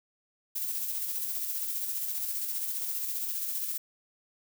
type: noise with tremolo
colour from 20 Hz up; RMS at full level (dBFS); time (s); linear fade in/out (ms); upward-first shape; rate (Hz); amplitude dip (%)
violet; -32; 0.55-3.78; 10; square; 15; 30
effects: none